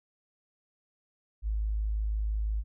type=tone; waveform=sine; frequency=53 Hz; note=G#1; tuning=36 cents sharp; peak=-27 dBFS; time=1.42-2.64 s; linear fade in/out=50 ms; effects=none